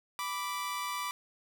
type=tone pair together; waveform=sawtooth; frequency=987.8 / 1170 Hz; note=B5 / D6; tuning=0 / -7 cents; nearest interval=minor third; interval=293 cents; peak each=-34 / -32 dBFS; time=0.19-1.11 s; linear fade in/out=0 ms; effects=none